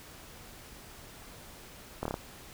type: slowing click train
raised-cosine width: 1 ms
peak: -18 dBFS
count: 5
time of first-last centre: 2.03-2.141 s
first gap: 24 ms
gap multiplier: 1.1
effects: pink hiss -50 dBFS RMS until 2.53 s